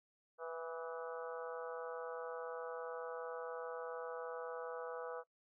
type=harmonic tone with a mistuned harmonic; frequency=164.81 Hz; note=E3; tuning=in tune; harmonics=3 / 4 / 5 / 6 / 7 / 8 / 9; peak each=-44 / -50 / -53 / -55 / -53 / -52 / -54 dBFS; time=0.38-5.24 s; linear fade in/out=50 ms; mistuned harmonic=8; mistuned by=-56 cents; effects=noise-tail reverb RT60 0.1 s tail -23 dB re dry